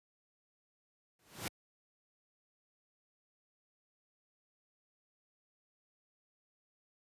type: noise with exponential growth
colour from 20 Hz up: pink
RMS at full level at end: -35 dBFS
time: 1.19-1.48 s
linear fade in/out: 2 ms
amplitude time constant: 62 ms
effects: high-pass 100 Hz 12 dB/octave + resampled to 32000 Hz